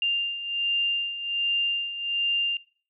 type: beating tone pair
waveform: sine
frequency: 2794 / 2795.3 Hz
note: F7 / F7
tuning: 0 / +1 cents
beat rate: 1.3 Hz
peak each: -31 / -25 dBFS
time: 0.02-2.57 s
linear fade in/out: 2 ms
effects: noise-tail reverb RT60 0.5 s tail -22 dB re dry